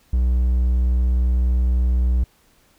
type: tone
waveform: triangle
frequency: 61.74 Hz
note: B1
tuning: in tune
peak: -13 dBFS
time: 0.13-2.24 s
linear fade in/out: 5 ms
effects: pink hiss -58 dBFS RMS until 2.78 s